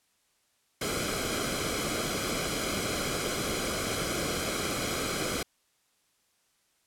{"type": "noise with comb filter", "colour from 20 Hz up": "pink", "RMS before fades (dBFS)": -31, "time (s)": [0.81, 5.43], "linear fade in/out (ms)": 5, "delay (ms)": 1.1, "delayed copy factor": -0.7, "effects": ["white hiss -71 dBFS RMS until 6.86 s", "low-pass 11000 Hz 12 dB/octave"]}